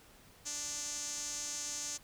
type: tone with band-pass filter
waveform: sawtooth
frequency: 293.7 Hz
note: D4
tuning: in tune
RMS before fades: -40 dBFS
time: 0.45-1.98 s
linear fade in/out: 20 ms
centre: 6600 Hz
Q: 5.1
effects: pink hiss -60 dBFS RMS until 2.03 s